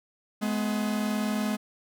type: tone pair together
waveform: 45% pulse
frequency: 210.9 / 250.8 Hz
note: G#3 / B3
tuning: +27 / +27 cents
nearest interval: minor third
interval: 300 cents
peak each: -27 / -32 dBFS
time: 0.41-1.57 s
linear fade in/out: 20 ms
effects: none